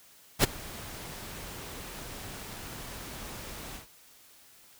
pink noise with ADSR envelope, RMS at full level -20 dBFS, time 0.39-3.87 s, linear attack 47 ms, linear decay 16 ms, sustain -22 dB, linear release 120 ms, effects white hiss -57 dBFS RMS until 4.79 s

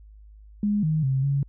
sine tone with pitch steps, 206.7 / 156.2 / 133.4 / 139.7 Hz, G#3 / D#3 / C3 / C#3, -8 / +7 / +34 / +14 cents, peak -20 dBFS, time 0.63-1.43 s, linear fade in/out 2 ms, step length 200 ms, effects added 52 Hz sine -45 dBFS peak until 1.48 s

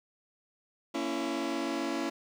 sawtooth chord, A# diminished, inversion none, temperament just, 233.1 / 279.7 / 335.6 Hz, A#3 / C#4 / E4, 0 / +16 / +31 cents, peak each -35 / -30 / -30 dBFS, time 0.94-2.1 s, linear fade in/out 10 ms, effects low-pass 7000 Hz 12 dB/octave + 10-bit

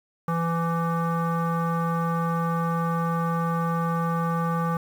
square tone with low-pass filter, 167.1 Hz, E3, 24 cents sharp, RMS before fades -25 dBFS, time 0.28-4.77 s, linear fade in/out 2 ms, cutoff 1200 Hz, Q 4.3, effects 8-bit

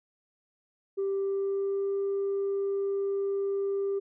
sine tone with pitch glide, 392 to 395.6 Hz, G4 to G4, 0 to +16 cents, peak -25 dBFS, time 0.97-4 s, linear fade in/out 20 ms, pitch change +16 cents, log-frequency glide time 1.18-1.95 s, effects tanh soft clip ceiling -24 dBFS

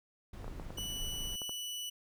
brown noise, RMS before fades -43 dBFS, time 0.33-1.36 s, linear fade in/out 5 ms
clicks, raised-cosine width 1 ms, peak -31 dBFS, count 7, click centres 0.444 / 0.48 / 0.598 / 0.705 / 0.784 / 1.418 / 1.494 s
sawtooth tone, 2960 Hz, F#7, in tune, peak -35 dBFS, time 0.77-1.9 s, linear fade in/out 10 ms
effects none

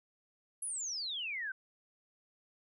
sine exponential sweep, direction down, 10960 to 1500 Hz, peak -36 dBFS, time 0.62-1.52 s, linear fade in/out 5 ms, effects none

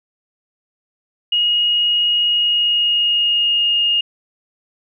sine tone with pitch glide, 2879 to 2843 Hz, F#7 to F7, -48 to +30 cents, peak -13 dBFS, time 1.32-4.01 s, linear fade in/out 5 ms, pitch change -22 cents, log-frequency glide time 2.29-3.81 s, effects none

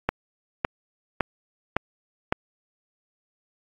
click train, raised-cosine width 0.5 ms, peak -6 dBFS, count 5, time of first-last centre 0.09-2.325 s, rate 1.79 Hz, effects AAC 48 kbps

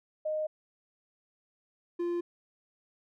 sine / triangle tone pair in turn, 618 / 346.8 Hz, D#5 / F4, -12 / -12 cents, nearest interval minor seventh, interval 1000 cents, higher first, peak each -29 / -27 dBFS, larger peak second, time 0.25-0.47 / 1.99-2.21 s, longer neither, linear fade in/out 10 ms, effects none

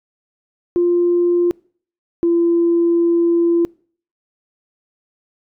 sine tone pair in turn, 349.2 / 340.2 Hz, F4 / F4, 0 / -45 cents, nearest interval unison, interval 45 cents, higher first, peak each -11 dBFS, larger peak neither, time 0.76-1.51 / 2.23-3.65 s, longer second, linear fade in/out 0 ms, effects noise-tail reverb RT60 0.5 s tail -26 dB re dry + tanh soft clip ceiling -7 dBFS

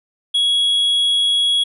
triangle tone, 3334 Hz, G#7, 6 cents sharp, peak -12 dBFS, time 0.34-1.64 s, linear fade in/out 10 ms, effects resampled to 32000 Hz

